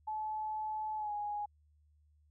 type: tone with pitch glide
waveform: sine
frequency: 862 to 829.8 Hz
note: A5 to G#5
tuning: -36 to -2 cents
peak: -35 dBFS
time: 0.07-1.46 s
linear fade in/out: 10 ms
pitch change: -66 cents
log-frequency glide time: 0.97-1.12 s
effects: added 75 Hz sine -65 dBFS peak until 2.3 s